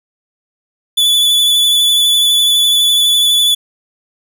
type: tone with vibrato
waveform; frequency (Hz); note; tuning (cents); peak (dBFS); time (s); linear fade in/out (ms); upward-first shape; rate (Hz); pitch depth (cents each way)
45% pulse; 3456; A7; -32; -8; 0.97-3.55; 10; triangle; 12; 22
effects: none